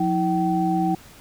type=tone cluster; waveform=sine; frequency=178.5 / 323.2 / 767 Hz; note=F3 / E4 / G5; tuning=+38 / -34 / -38 cents; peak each=-23 dBFS; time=0-0.95 s; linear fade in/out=5 ms; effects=pink hiss -47 dBFS RMS until 1.2 s